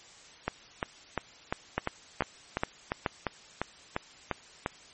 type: two click trains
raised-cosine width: 0.5 ms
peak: -13 / -11 dBFS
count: 13 / 4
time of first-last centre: 0.48-4.661 / 1.78-3.062 s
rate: 2.87 / 2.34 Hz
effects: white hiss -53 dBFS RMS until 4.93 s + MP3 32 kbps